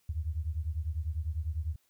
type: beating tone pair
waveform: sine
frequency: 75.4 / 85.4 Hz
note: D2 / F2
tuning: +46 / -38 cents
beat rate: 10 Hz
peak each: -33 / -35 dBFS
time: 0.09-1.76 s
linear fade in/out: 5 ms
effects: white hiss -72 dBFS RMS until 1.89 s